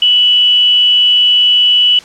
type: tone with amplitude modulation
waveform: sine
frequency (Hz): 2960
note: F#7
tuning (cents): 0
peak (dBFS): -4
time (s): 0.02-1.99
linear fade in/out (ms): 2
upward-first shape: sine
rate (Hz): 295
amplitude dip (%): 30
effects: white hiss -35 dBFS RMS until 2.04 s + low-pass 5000 Hz 12 dB/octave